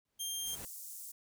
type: noise with exponential growth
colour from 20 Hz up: pink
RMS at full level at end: -47 dBFS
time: 0.05-0.65 s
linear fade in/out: 2 ms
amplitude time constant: 130 ms
type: tone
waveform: 15% pulse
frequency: 3193 Hz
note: G7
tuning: 31 cents sharp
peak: -29 dBFS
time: 0.19-0.56 s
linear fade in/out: 20 ms
type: high-pass noise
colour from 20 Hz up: pink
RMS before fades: -47 dBFS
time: 0.46-1.12 s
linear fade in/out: 10 ms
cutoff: 7200 Hz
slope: 24 dB/octave
effects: none